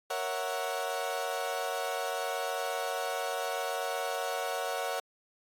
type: chord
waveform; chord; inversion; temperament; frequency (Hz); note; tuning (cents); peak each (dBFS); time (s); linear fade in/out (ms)
30% pulse; F# dominant seventh; first; equal; 466.2 / 554.4 / 659.3 / 740; A#4 / C#5 / E5 / F#5; 0 / 0 / 0 / 0; -36 / -34 / -36 / -33; 0.1-5; 5
effects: AAC 64 kbps